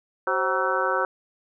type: harmonic tone with a mistuned harmonic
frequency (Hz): 189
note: F#3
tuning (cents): +37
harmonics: 2 / 3 / 4 / 5 / 6 / 7 / 8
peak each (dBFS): -30 / -27 / -33 / -29 / -31 / -27 / -28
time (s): 0.27-1.05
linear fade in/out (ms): 2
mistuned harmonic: 3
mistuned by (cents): -110
effects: none